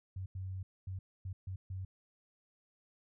sine tone bursts at uneven times, 94.2 Hz, F#2, 32 cents sharp, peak -38 dBFS, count 6, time 0.16-0.26 / 0.35-0.63 / 0.87-0.99 / 1.25-1.33 / 1.47-1.56 / 1.7-1.85 s, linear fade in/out 5 ms, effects none

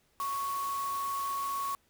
sine tone in noise, 1108.7 Hz, C#6, in tune, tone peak -31 dBFS, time 0.2-1.75 s, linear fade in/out 0 ms, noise white, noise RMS -44 dBFS, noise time 0.2-1.75 s, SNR +10 dB, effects pink hiss -70 dBFS RMS until 1.89 s

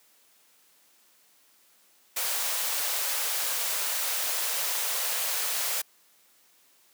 white high-pass noise, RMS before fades -29 dBFS, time 2.16-5.82 s, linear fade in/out 10 ms, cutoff 460 Hz, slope 48 dB/octave, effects white hiss -62 dBFS RMS until 6.93 s + high-pass 200 Hz 12 dB/octave

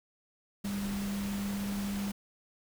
sine tone in noise, 200.4 Hz, G3, 38 cents sharp, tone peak -32 dBFS, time 0.64-2.12 s, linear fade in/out 10 ms, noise pink, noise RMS -42 dBFS, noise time 0.64-2.12 s, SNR +7 dB, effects none

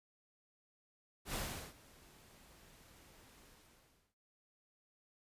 pink noise with ADSR envelope, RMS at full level -39 dBFS, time 1.25-4.15 s, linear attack 91 ms, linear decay 390 ms, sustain -23 dB, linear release 690 ms, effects noise-tail reverb RT60 0.4 s tail -25 dB re dry + resampled to 32000 Hz

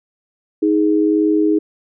sine tone pair together, 314.2 / 416 Hz, D#4 / G#4, +17 / +3 cents, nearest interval perfect fourth, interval 486 cents, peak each -13 / -17 dBFS, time 0.62-1.59 s, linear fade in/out 10 ms, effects none

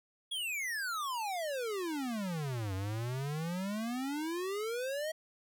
square exponential two-way sweep, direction down then up, 3385 to 92.9 to 644 Hz, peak -35 dBFS, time 0.31-5.12 s, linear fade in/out 10 ms, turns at 2.74 s, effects none

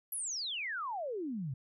sine exponential sweep, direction down, 11840 to 122.6 Hz, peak -35 dBFS, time 0.12-1.54 s, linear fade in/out 5 ms, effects none

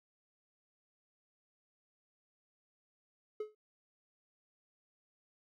triangle tone with exponential decay, 426.5 Hz, G#4, 46 cents sharp, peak -31 dBFS, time 3.4-3.55 s, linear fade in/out 5 ms, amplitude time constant 32 ms, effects none

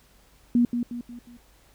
sine tone with echo, 240 Hz, B3, 49 cents flat, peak -16 dBFS, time 0.55-0.65 s, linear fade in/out 2 ms, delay 180 ms, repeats 4, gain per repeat -7 dB, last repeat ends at 1.37 s, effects added 50 Hz sine -59 dBFS peak until 1.74 s + pink hiss -59 dBFS RMS until 1.74 s

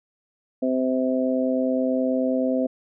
harmonic tone, 129.4 Hz, C3, 19 cents flat, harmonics 2 / 3 / 4 / 5, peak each -22 / -34 / -25 / -28 dBFS, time 0.62-2.67 s, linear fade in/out 10 ms, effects none

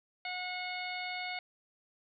harmonic tone, 728 Hz, F#5, 28 cents flat, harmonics 1 / 2 / 3 / 4 / 5 / 6, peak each -41 / -47 / -39 / -48 / -47 / -47 dBFS, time 0.25-1.39 s, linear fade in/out 2 ms, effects none

